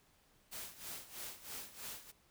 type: noise with tremolo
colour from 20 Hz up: white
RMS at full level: -45 dBFS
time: 0.51-2.12 s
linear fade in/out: 20 ms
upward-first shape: sine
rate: 3.1 Hz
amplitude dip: 80%
effects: pink hiss -70 dBFS RMS until 2.3 s